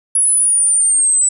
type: linear sweep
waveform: sine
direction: down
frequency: 10400 to 7902 Hz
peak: -10 dBFS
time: 0.15-1.29 s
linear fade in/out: 5 ms
effects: none